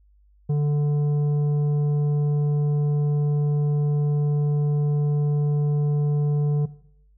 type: tone with tanh clipping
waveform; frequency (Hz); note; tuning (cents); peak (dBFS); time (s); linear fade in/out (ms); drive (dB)
sine; 146.83; D3; 0; -20; 0.49-6.66; 10; 8
effects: noise-tail reverb RT60 0.7 s tail -18 dB re dry + added 50 Hz sine -54 dBFS peak until 7.17 s